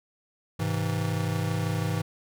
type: chord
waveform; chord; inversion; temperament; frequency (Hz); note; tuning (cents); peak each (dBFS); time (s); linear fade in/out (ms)
square; Ab augmented; none; just; 103.83 / 129.78 / 162.23; Ab2 / C3 / E3; 0 / -14 / -27; -30 / -34 / -30; 0.59-2.02; 10
effects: none